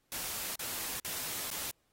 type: noise with dropouts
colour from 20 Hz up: white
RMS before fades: -38 dBFS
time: 0.12-1.71 s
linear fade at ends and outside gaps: 0 ms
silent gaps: 0.556-0.594 / 0.998-1.048 / 1.503-1.513 s
effects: pink hiss -75 dBFS RMS until 1.92 s + AAC 48 kbps